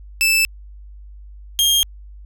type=tone pair in turn; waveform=sawtooth; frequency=2637 / 3223 Hz; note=E7 / G7; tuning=0 / +47 cents; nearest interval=minor third; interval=347 cents; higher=second; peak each=-10 dBFS; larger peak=neither; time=0.21-0.45 / 1.59-1.83 s; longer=neither; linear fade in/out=0 ms; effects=added 50 Hz sine -36 dBFS peak until 2.25 s